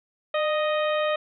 harmonic tone with a mistuned harmonic, 622.3 Hz, D#5, in tune, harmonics 1 / 2 / 3 / 4 / 5 / 6, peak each -23 / -29 / -33 / -35 / -37 / -39 dBFS, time 0.34-1.16 s, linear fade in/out 5 ms, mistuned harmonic 1, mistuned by -45 cents, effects none

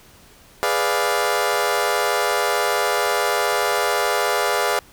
20% pulse chord, G# diminished seventh, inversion none, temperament equal, 415.3 / 493.9 / 587.3 / 698.5 Hz, G#4 / B4 / D5 / F5, 0 / 0 / 0 / 0 cents, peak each -19 dBFS, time 0.63-4.79 s, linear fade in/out 0 ms, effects pink hiss -49 dBFS RMS until 4.92 s

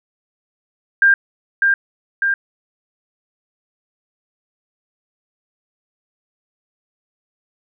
sine tone with echo, 1596 Hz, G6, 31 cents sharp, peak -8 dBFS, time 1.02-1.14 s, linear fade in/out 2 ms, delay 600 ms, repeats 2, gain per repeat -3 dB, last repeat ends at 2.34 s, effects none

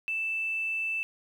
sine tone with quantisation, 2646 Hz, E7, 6 cents sharp, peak -28 dBFS, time 0.08-1.03 s, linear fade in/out 0 ms, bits 9, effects none

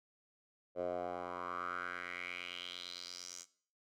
10% pulse tone with band-pass filter sweep, 88.8 Hz, F2, 29 cents sharp, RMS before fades -43 dBFS, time 0.75-3.46 s, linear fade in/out 50 ms, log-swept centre 550 to 6700 Hz, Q 4.5, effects noise-tail reverb RT60 0.5 s tail -18 dB re dry

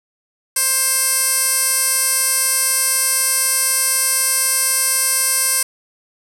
15% pulse tone with band-pass filter, 528 Hz, C5, 16 cents sharp, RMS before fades -17 dBFS, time 0.56-5.63 s, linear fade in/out 5 ms, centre 9800 Hz, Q 2.5, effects none

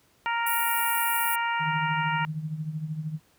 harmonic tone, 466.2 Hz, A#4, in tune, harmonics 2 / 3 / 4 / 5 / 6, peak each -27 / -31 / -33 / -35 / -37 dBFS, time 0.26-2.25 s, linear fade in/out 0 ms
pink high-pass noise, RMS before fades -30 dBFS, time 0.46-1.36 s, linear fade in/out 10 ms, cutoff 9500 Hz, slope 48 dB/octave
sine tone with tremolo, 155.56 Hz, D#3, in tune, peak -26 dBFS, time 1.59-3.2 s, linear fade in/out 50 ms, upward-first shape triangle, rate 13 Hz, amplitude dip 75%
effects pink hiss -63 dBFS RMS until 3.38 s + high-pass 60 Hz 12 dB/octave

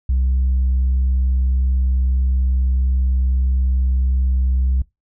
sine tone, 64.4 Hz, C2, 27 cents flat, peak -12 dBFS, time 0.09-4.82 s, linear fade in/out 5 ms, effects noise-tail reverb RT60 0.2 s tail -24 dB re dry + tanh soft clip ceiling -12 dBFS

